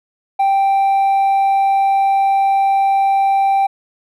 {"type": "tone with hard clipping", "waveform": "triangle", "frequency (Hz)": 784, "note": "G5", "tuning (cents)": 0, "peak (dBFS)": -10, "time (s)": [0.39, 3.67], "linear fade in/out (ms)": 10, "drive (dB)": 1, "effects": []}